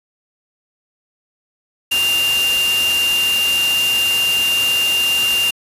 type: tone in noise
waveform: sine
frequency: 2794 Hz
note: F7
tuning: in tune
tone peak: -14 dBFS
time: 1.91-5.51 s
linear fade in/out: 10 ms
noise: white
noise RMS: -23 dBFS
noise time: 1.91-5.51 s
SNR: +6 dB
effects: resampled to 32000 Hz